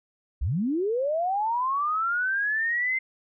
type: linear sweep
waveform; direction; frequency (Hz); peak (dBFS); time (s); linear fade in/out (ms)
sine; up; 48.87 to 2093; -23; 0.41-2.99; 10
effects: none